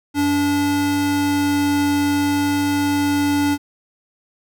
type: tone pair together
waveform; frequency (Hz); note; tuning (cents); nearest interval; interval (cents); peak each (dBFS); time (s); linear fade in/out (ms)
square; 96 / 288.6; G2 / D4; -36 / -30; octave + perfect fifth; 1906; -29 / -17; 0.14-3.58; 50
effects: none

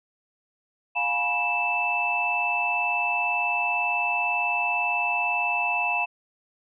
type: tone cluster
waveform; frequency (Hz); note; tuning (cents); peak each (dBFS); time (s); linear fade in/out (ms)
sine; 710 / 830 / 968 / 2642; F5 / G#5 / B5 / E7; +28 / -1 / -35 / +3; -30 / -32 / -30 / -24; 0.95-6.06; 20
effects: none

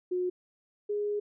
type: tone pair in turn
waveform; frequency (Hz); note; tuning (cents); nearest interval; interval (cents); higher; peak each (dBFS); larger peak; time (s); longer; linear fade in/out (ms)
sine; 362.1 / 414.1; F#4 / G#4; -37 / -5; major second; 232; second; -27 / -28; first; 0.11-0.3 / 0.89-1.2; second; 10
effects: none

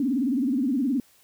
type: tone with vibrato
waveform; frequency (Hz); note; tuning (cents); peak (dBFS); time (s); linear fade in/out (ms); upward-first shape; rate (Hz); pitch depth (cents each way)
sine; 261.6; C4; 0; -21; 0-1; 2; sine; 19; 190
effects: white hiss -59 dBFS RMS until 1.23 s

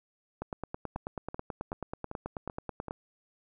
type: two click trains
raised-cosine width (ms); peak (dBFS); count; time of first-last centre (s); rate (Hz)
1; -24 / -21; 6 / 24; 0.96-2.883 / 0.42-2.909; 2.6 / 9.24
effects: none

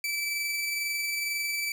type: tone with amplitude modulation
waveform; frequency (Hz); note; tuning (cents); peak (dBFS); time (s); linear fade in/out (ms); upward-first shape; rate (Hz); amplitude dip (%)
sawtooth; 2316; D7; -25; -24; 0.04-1.72; 2; sine; 22.1; 25
effects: none

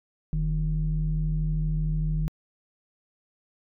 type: tone pair together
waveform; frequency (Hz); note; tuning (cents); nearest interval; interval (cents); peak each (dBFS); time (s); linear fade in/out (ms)
sine; 43.65 / 155.56; F1 / D#3; 0 / 0; octave + minor seventh; 2200; -25; 0.33-2.28; 0
effects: tanh soft clip ceiling -17 dBFS

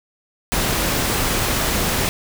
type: noise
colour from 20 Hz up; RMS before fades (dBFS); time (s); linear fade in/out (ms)
pink; -20; 0.52-2.09; 0
effects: none

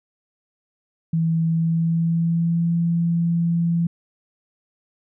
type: tone with pitch glide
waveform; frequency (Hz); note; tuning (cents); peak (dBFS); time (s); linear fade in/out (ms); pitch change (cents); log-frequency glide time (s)
sine; 163.6 to 168.98; E3 to E3; -13 to +43; -17; 1.13-3.87; 5; +56; 1.46-2.73
effects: none

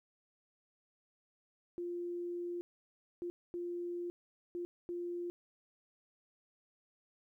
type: tone bursts at uneven times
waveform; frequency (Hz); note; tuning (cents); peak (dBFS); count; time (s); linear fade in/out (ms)
sine; 349.2; F4; 0; -37; 5; 1.78-2.61 / 3.22-3.3 / 3.54-4.1 / 4.55-4.65 / 4.89-5.3; 0
effects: 13-bit

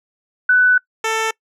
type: tone pair in turn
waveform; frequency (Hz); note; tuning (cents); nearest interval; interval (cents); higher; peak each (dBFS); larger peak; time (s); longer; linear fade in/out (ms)
sine / 10% pulse; 1494 / 444.2; F#6 / A4; +16 / +16; octave + major sixth; 2100; first; -9; neither; 0.49-0.78 / 1.04-1.31; first; 5
effects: noise-tail reverb RT60 0.1 s tail -24 dB re dry + low-pass 9000 Hz 12 dB/octave

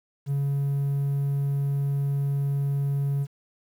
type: tone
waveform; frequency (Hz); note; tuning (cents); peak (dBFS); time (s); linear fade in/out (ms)
triangle; 140.2; C#3; +20; -20; 0.26-3.27; 50
effects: tanh soft clip ceiling -16 dBFS + 9-bit

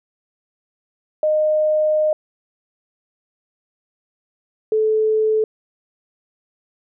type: tone pair in turn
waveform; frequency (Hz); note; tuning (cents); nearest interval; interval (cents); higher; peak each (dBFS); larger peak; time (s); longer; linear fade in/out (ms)
sine; 615 / 434.9; D#5 / A4; -20 / -20; tritone; 600; first; -14; neither; 1.23-2.13 / 4.72-5.44; first; 2
effects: none

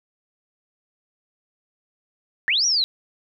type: linear two-way sweep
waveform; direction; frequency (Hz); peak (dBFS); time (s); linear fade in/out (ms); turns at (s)
sine; up then down; 1660 to 5920 to 3838; -17; 2.48-2.84; 0; 2.66
effects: none

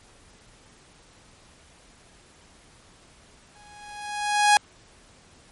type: tone with exponential growth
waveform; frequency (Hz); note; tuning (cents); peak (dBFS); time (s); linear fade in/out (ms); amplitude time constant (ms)
sawtooth; 830; G#5; -1; -9; 3.55-4.57; 1; 220
effects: pink hiss -54 dBFS RMS until 5.51 s + MP3 48 kbps

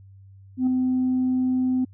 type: tone with ADSR envelope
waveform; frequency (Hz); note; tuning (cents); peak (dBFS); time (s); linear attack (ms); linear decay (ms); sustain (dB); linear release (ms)
sine; 255.7; C4; -40; -14; 0.57-1.85; 100; 4; -4; 10
effects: tanh soft clip ceiling -16 dBFS + added 97 Hz sine -45 dBFS peak until 1.93 s

